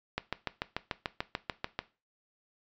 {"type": "click train", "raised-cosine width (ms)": 0.3, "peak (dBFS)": -15, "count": 12, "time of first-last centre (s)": [0.18, 1.791], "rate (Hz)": 6.83, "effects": ["noise-tail reverb RT60 0.3 s tail -17 dB re dry", "resampled to 16000 Hz"]}